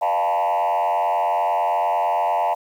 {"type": "tone with frequency modulation", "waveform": "sine", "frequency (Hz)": 784, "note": "G5", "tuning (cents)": 0, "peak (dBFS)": -15, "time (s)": [0.01, 2.55], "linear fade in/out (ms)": 20, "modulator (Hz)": 88.9, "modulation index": 1.9, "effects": ["tanh soft clip ceiling -16 dBFS", "8-bit"]}